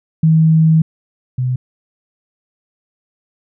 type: tone pair in turn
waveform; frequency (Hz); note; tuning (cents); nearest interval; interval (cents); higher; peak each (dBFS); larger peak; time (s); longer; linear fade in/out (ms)
sine; 159.8 / 126.83; D#3 / B2; +47 / +46; major third; 401; first; -7 / -14; first; 0.23-0.82 / 1.38-1.56; first; 5
effects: none

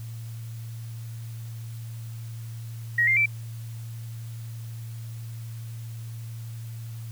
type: tone with pitch steps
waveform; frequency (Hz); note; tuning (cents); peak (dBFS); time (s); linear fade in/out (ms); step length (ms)
sine; 1894 / 2102 / 2332; A#6 / C7 / D7; +27 / +7 / -13; -18; 2.98-3.259; 5; 93
effects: added 114 Hz sine -34 dBFS peak until 7.11 s + white hiss -52 dBFS RMS until 7.11 s

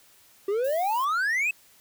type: exponential sweep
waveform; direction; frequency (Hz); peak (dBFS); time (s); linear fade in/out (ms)
triangle; up; 383.3 to 2645; -21; 0.48-1.51; 5
type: noise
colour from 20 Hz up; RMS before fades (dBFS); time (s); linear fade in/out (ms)
violet; -41; 0.64-1.05; 5
effects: white hiss -57 dBFS RMS until 1.8 s

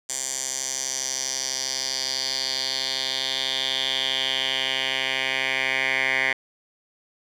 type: tone with band-pass filter sweep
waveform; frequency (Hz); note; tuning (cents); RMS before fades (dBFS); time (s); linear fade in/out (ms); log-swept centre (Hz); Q
10% pulse; 132.3; C3; +20; -26; 0.09-6.33; 5; 7300 to 2100; 4
effects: none

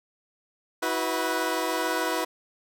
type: chord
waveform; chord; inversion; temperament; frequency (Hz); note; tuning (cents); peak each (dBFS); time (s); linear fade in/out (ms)
15% pulse; E suspended second; none; equal with one note detuned; 323.2 / 370 / 493.9; E4 / F#4 / B4; -34 / 0 / 0; -23 / -24 / -23; 0.82-2.25; 10
effects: none

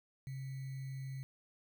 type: tone with sample-and-hold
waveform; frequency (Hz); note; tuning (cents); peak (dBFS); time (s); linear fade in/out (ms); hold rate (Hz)
sine; 133.7; C3; +38; -40; 0.27-1.23; 0; 2100
effects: none

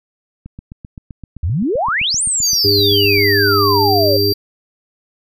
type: click train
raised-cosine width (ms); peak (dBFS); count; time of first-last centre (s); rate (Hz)
5; -19; 22; 0.46-3.18; 7.72
type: exponential two-way sweep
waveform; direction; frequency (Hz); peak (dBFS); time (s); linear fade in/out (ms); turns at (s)
sine; up then down; 69.3 to 9250 to 527; -14; 1.43-4.17; 5; 2.23
type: tone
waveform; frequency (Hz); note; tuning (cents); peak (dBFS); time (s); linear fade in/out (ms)
square; 4699; D8; 0; -17; 2.42-4.34; 10
type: harmonic tone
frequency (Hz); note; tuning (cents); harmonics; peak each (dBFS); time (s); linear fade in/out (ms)
101; G#2; -48; 1 / 3 / 4; -19 / -21 / -15; 2.64-4.33; 10
effects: none

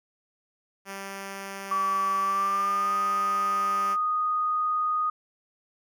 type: tone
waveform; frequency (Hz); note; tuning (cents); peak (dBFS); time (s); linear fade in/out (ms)
5% pulse; 196; G3; 0; -24; 0.85-3.97; 50
type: tone with pitch glide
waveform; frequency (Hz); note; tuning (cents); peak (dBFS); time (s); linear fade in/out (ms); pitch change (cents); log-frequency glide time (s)
sine; 1150 to 1239.7; D6 to D#6; -37 to -7; -23; 1.71-5.1; 5; +130; 2.19-2.96
effects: none

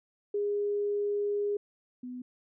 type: tone pair in turn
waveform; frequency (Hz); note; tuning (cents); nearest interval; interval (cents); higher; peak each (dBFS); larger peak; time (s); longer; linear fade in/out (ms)
sine; 410 / 249.6; G#4 / B3; -22 / +19; major sixth; 859; first; -27 / -37; first; 0.34-1.57 / 2.03-2.22; first; 5
effects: none

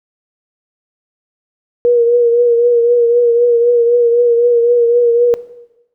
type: tone with vibrato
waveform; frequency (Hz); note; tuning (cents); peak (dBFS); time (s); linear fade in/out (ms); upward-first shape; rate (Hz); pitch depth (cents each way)
sine; 475.3; A#4; +34; -7; 1.85-5.34; 0; sine; 3.9; 34
effects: noise-tail reverb RT60 1.0 s tail -17 dB re dry

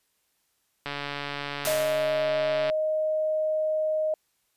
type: click train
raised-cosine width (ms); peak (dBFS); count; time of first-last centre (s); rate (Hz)
0.3; -16; 264; 0.86-2.699; 143
type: noise with exponential decay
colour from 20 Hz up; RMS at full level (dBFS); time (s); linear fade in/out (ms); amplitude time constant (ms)
white; -27; 1.65-2.3; 0; 140
type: tone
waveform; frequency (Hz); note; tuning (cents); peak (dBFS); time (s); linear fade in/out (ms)
sine; 622.3; D#5; 0; -23; 1.67-4.14; 2
effects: white hiss -72 dBFS RMS until 4.56 s + resampled to 32000 Hz

